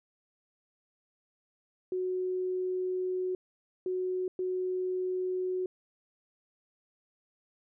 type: tone bursts at uneven times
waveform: sine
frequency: 368.5 Hz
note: F#4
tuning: 7 cents flat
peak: -29 dBFS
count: 3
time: 1.92-3.35 / 3.86-4.28 / 4.39-5.66 s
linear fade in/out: 2 ms
effects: none